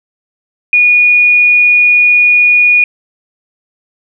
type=tone; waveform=sine; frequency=2451 Hz; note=D#7; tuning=27 cents flat; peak=-4 dBFS; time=0.73-2.84 s; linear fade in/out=2 ms; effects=none